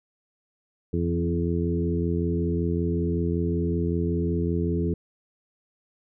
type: harmonic tone with a mistuned harmonic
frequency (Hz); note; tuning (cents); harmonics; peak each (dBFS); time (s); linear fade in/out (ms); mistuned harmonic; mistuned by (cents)
85.3; F2; -40; 1 / 2 / 3 / 4 / 5; -27 / -27 / -31 / -30 / -31; 0.93-4.94; 5; 2; -17
effects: none